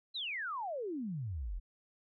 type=exponential sweep; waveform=sine; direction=down; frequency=4177 to 37.45 Hz; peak=-36 dBFS; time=0.14-1.6 s; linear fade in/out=20 ms; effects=none